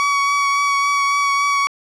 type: tone with vibrato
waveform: 30% pulse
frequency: 1129 Hz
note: C#6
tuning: 31 cents sharp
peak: -12 dBFS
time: 0-1.67 s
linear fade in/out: 0 ms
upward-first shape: triangle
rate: 3.6 Hz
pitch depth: 17 cents each way
effects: low-pass 6000 Hz 12 dB/octave + 8-bit